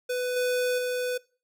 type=tone with level steps; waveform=square; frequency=498 Hz; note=B4; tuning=14 cents sharp; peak=-27 / -24 / -27 dBFS; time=0.09-1.18 s; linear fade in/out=10 ms; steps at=0.36 / 0.78 s; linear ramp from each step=5 ms; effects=noise-tail reverb RT60 0.4 s tail -24 dB re dry